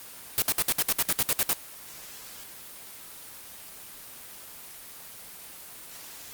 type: noise bursts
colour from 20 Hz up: white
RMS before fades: -23 dBFS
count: 12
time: 0.38-1.531 s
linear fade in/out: 0 ms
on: 40 ms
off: 61 ms
effects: white hiss -44 dBFS RMS until 6.33 s + Opus 24 kbps